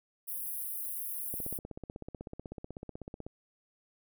white high-pass noise, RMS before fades -38 dBFS, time 0.27-1.59 s, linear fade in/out 20 ms, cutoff 9600 Hz, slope 96 dB/octave
click train, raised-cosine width 2 ms, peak -28 dBFS, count 32, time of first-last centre 1.34-3.265 s, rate 16.1 Hz
effects none

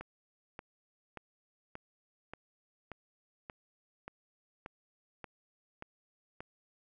click train, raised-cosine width 0.5 ms, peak -28 dBFS, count 12, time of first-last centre 0.01-6.405 s, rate 1.72 Hz, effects none

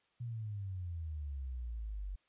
sine exponential sweep, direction down, 122.1 to 46.25 Hz, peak -38 dBFS, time 0.2-2.16 s, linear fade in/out 10 ms, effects white hiss -75 dBFS RMS until 2.28 s + resampled to 8000 Hz

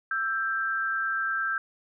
sine tone pair together, 1328.6 / 1580 Hz, E6 / G6, +13 / +13 cents, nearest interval minor third, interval 300 cents, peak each -30 / -27 dBFS, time 0.11-1.58 s, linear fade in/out 2 ms, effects none

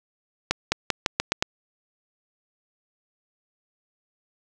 accelerating click train, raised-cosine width 0.2 ms, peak -3 dBFS, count 7, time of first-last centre 0.51-1.425 s, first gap 210 ms, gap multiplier 0.87, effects none

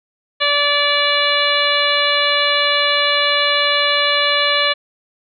harmonic tone, 579 Hz, D5, 25 cents flat, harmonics 1 / 2 / 3 / 4 / 5 / 6 / 7, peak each -21 / -21 / -21 / -21 / -21 / -21 / -21 dBFS, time 0.4-4.74 s, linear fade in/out 20 ms, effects none

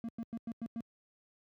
triangle tone bursts, 230 Hz, A#3, 23 cents flat, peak -34 dBFS, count 6, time 0.04-0.806 s, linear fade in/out 0 ms, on 46 ms, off 98 ms, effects high-pass 80 Hz 12 dB/octave

